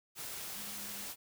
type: tone in noise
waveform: sine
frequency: 204.1 Hz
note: G#3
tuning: 30 cents flat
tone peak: -54 dBFS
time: 0.52-1.09 s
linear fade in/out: 50 ms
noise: white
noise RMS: -43 dBFS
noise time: 0.15-1.16 s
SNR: -14 dB
effects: none